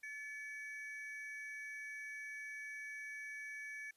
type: ring-modulated tone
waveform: triangle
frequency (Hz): 2000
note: B6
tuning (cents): +21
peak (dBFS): -40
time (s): 0.03-3.91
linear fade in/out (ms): 5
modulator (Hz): 268
effects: white hiss -75 dBFS RMS until 3.96 s + resampled to 32000 Hz